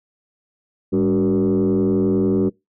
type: tone with frequency modulation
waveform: sine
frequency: 290 Hz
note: D4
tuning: 22 cents flat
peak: -13 dBFS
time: 0.92-2.5 s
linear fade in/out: 20 ms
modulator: 88.9 Hz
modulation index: 1.5
effects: noise-tail reverb RT60 0.2 s tail -25 dB re dry + tanh soft clip ceiling -12 dBFS